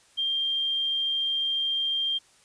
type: tone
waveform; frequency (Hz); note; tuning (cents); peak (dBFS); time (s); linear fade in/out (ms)
sine; 3187; G7; +28; -24; 0.17-2.19; 20
effects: white hiss -59 dBFS RMS until 2.44 s + resampled to 22050 Hz